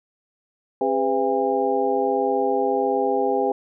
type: harmonic tone with a mistuned harmonic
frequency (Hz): 134.6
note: C3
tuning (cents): +49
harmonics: 2 / 3 / 4 / 5 / 6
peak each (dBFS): -28 / -23 / -24 / -29 / -24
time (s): 0.81-3.52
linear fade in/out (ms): 2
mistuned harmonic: 4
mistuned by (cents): -110
effects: none